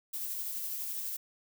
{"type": "noise with tremolo", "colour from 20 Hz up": "violet", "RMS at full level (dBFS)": -36, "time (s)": [0.13, 1.17], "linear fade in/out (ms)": 10, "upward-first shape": "sine", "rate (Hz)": 12, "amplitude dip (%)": 25, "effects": []}